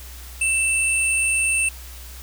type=tone pair together; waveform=sine; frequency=2657 / 8937 Hz; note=E7 / C#9; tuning=+13 / +13 cents; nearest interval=octave + major sixth; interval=2100 cents; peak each=-19 / -22 dBFS; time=0.41-1.69 s; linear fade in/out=5 ms; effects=added 62 Hz sine -37 dBFS peak until 2.22 s + white hiss -42 dBFS RMS until 2.22 s